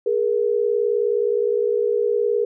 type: tone pair together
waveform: sine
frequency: 415.3 / 474.7 Hz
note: G#4 / A#4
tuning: 0 / +31 cents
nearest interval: major second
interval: 231 cents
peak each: -20 dBFS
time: 0.06-2.45 s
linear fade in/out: 5 ms
effects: none